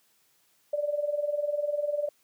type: tone with tremolo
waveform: sine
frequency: 587.3 Hz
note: D5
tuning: in tune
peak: -23 dBFS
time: 0.73-2.09 s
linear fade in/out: 5 ms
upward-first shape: sine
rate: 20 Hz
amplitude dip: 75%
effects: white hiss -67 dBFS RMS until 2.23 s + high-pass 80 Hz 12 dB/octave